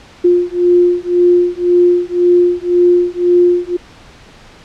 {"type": "beating tone pair", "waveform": "sine", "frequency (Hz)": [352.3, 354.2], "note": ["F4", "F4"], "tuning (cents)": [15, 24], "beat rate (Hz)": 1.9, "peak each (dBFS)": -11, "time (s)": [0.24, 3.77], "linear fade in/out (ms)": 10, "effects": ["pink hiss -40 dBFS RMS until 4.64 s", "low-pass 5000 Hz 12 dB/octave"]}